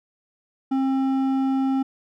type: tone with hard clipping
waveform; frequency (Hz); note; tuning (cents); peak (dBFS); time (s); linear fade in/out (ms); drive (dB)
sine; 267.1; C4; +36; -21; 0.71-1.83; 10; 8
effects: none